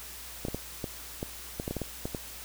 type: clicks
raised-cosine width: 2 ms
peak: -19 dBFS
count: 12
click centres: 0.451 / 0.484 / 0.546 / 0.842 / 1.229 / 1.599 / 1.679 / 1.71 / 1.767 / 1.817 / 2.055 / 2.148 s
effects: added 59 Hz sine -51 dBFS peak until 2.44 s + white hiss -44 dBFS RMS until 2.44 s